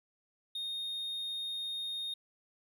triangle tone, 3697 Hz, A#7, 15 cents flat, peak -34 dBFS, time 0.55-2.14 s, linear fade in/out 5 ms, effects none

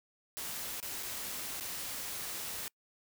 white noise with dropouts, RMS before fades -40 dBFS, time 0.37-2.68 s, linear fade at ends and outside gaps 0 ms, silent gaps 0.801-0.827 / 1.027-1.031 / 1.6-1.608 s, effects noise-tail reverb RT60 0.1 s tail -26 dB re dry

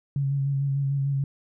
sine tone with vibrato, 138.59 Hz, C#3, in tune, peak -22 dBFS, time 0.16-1.24 s, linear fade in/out 2 ms, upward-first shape square, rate 6.7 Hz, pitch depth 21 cents each way, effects none

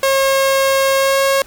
sawtooth tone with pitch glide, 541 to 545.7 Hz, C#5 to C#5, -42 to -27 cents, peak -8 dBFS, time 0.03-1.42 s, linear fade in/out 2 ms, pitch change +15 cents, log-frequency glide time 0.96-1.19 s, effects pink hiss -42 dBFS RMS until 1.46 s

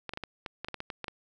clicks, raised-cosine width 0.3 ms, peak -20 dBFS, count 12, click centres 0.093 / 0.136 / 0.174 / 0.237 / 0.462 / 0.646 / 0.685 / 0.743 / 0.804 / 0.902 / 1.043 / 1.082 s, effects none

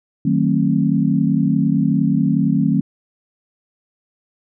sine chord, D# diminished seventh, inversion none, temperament just, 155.56 / 186.68 / 224 / 268.8 Hz, D#3 / F#3 / A3 / C4, 0 / +16 / +31 / +47 cents, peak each -19 dBFS, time 0.25-2.81 s, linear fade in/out 5 ms, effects none

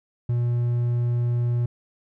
triangle tone, 120.2 Hz, B2, 46 cents flat, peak -18 dBFS, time 0.29-1.66 s, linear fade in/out 5 ms, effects none

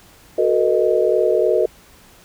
sine chord, B dominant seventh, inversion second, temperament equal with one note detuned, 370 / 440 / 483.2 / 622.3 Hz, F#4 / A4 / B4 / D#5, 0 / 0 / -38 / 0 cents, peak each -19 dBFS, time 0.38-1.66 s, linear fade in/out 5 ms, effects pink hiss -48 dBFS RMS until 2.24 s

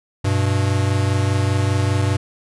square tone pair together, 97.79 / 122.8 Hz, G2 / B2, -4 / -9 cents, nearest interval major third, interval 395 cents, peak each -18 / -22 dBFS, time 0.24-2.17 s, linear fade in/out 10 ms, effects resampled to 24000 Hz

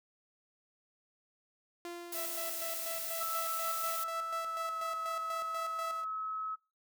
sawtooth tone with exponential decay, 346 Hz, F4, 16 cents flat, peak -36 dBFS, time 1.85-3.65 s, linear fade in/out 1 ms, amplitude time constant 390 ms
blue noise, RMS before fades -39 dBFS, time 2.12-4.04 s, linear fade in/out 5 ms
sawtooth tone with tremolo, 661 Hz, E5, 5 cents sharp, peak -35 dBFS, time 2.13-6.05 s, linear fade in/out 50 ms, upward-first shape square, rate 4.1 Hz, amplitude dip 60%
sine tone with pitch glide, 1316 to 1286.7 Hz, E6 to E6, -3 to -42 cents, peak -35 dBFS, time 3.2-6.56 s, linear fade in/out 20 ms, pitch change -39 cents, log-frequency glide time 4.4-4.84 s
effects noise-tail reverb RT60 0.4 s tail -26 dB re dry

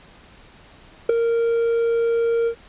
triangle tone with ADSR envelope, 463.6 Hz, A#4, 10 cents flat, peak -6 dBFS, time 1.09-2.55 s, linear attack 6 ms, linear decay 4 ms, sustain -9 dB, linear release 81 ms, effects pink hiss -48 dBFS RMS until 2.68 s + resampled to 8000 Hz

